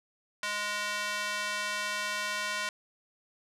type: tone with high-pass filter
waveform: square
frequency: 207.7 Hz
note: G#3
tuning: in tune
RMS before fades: -33 dBFS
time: 0.43-2.69 s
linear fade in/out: 2 ms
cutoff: 1400 Hz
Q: 1.1
effects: low-pass 9000 Hz 12 dB/octave